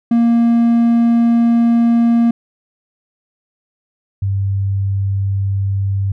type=tone pair in turn; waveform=triangle / sine; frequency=233.6 / 98.22 Hz; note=A#3 / G2; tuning=+4 / +4 cents; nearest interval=octave + minor third; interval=1500 cents; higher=first; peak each=-7 / -14 dBFS; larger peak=first; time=0.11-2.31 / 4.22-6.12 s; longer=first; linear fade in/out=5 ms; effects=none